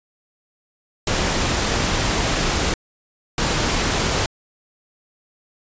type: noise bursts at uneven times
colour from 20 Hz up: pink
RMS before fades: -20 dBFS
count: 2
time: 1.07-2.74 / 3.38-4.26 s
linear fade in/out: 2 ms
effects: resampled to 16000 Hz